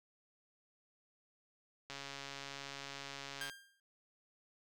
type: click train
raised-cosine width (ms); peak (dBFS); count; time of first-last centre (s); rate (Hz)
0.2; -28; 223; 1.9-3.497; 139
type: tone with exponential decay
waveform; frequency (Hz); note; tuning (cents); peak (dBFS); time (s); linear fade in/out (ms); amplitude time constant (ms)
sawtooth; 1600; G6; +35; -35; 3.41-3.8; 2; 84
effects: none